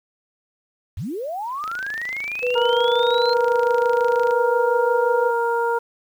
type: linear sweep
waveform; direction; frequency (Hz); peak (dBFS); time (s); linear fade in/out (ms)
sine; up; 64.9 to 4188; -25; 0.97-3.34; 5
type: click train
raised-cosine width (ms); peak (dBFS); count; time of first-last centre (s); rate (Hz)
0.2; -18; 72; 1.64-4.309; 26.6
type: tone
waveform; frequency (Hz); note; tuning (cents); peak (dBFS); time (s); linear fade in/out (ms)
sine; 493.9; B4; 0; -19; 2.42-5.31; 20
type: harmonic tone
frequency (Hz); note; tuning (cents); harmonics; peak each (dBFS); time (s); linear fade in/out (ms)
468.2; A#4; +8; 1 / 2 / 3; -21 / -22 / -27; 2.55-5.79; 10
effects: 8-bit